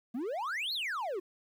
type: exponential two-way sweep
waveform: triangle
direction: up then down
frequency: 220 to 4435 to 341.4 Hz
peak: -31 dBFS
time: 0.14-1.2 s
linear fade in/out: 10 ms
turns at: 0.73 s
effects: 11-bit